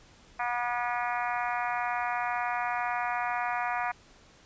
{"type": "harmonic tone", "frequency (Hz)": 242, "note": "B3", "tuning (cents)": -35, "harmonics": [3, 4, 5, 6, 7, 8, 9, 10], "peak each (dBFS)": [-32, -34, -36, -38, -39, -40, -41, -42], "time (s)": [0.39, 3.92], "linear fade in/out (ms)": 10, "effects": ["pink hiss -57 dBFS RMS until 4.45 s", "resampled to 16000 Hz"]}